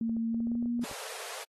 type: tone with pitch glide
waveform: sine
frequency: 227.9 to 238.3 Hz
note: A#3 to A#3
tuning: -39 to +38 cents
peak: -28 dBFS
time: 0.01-0.84 s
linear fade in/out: 2 ms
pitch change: +77 cents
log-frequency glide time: 0.29-0.64 s
type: clicks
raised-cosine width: 2 ms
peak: -33 dBFS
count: 11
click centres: 0.095 / 0.167 / 0.345 / 0.404 / 0.471 / 0.517 / 0.553 / 0.626 / 0.658 / 0.794 / 0.913 s
type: high-pass noise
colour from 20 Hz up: pink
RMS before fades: -42 dBFS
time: 0.83-1.44 s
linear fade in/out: 10 ms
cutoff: 420 Hz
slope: 96 dB/octave
effects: AAC 32 kbps